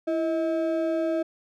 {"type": "ring-modulated tone", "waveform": "triangle", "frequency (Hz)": 484, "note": "B4", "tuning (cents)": -35, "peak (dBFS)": -18, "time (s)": [0.07, 1.23], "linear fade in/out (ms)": 10, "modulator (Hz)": 152, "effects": []}